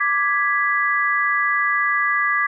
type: chord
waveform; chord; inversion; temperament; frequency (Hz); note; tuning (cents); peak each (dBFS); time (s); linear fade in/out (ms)
sine; G# diminished; second; equal; 1174.7 / 1661.2 / 1975.5; D6 / G#6 / B6; 0 / 0 / 0; -21; 0-2.47; 10
effects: none